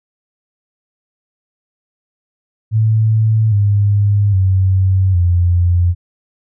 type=tone with pitch steps; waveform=sine; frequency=110 / 102.04 / 94.66 / 87.81 Hz; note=A2 / G#2 / F#2 / F2; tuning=0 / -30 / +40 / +10 cents; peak=-9 dBFS; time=2.71-5.95 s; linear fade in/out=50 ms; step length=810 ms; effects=none